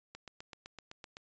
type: click train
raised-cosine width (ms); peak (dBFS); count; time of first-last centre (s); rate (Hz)
0.2; -29; 9; 0.15-1.169; 7.85
effects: resampled to 16000 Hz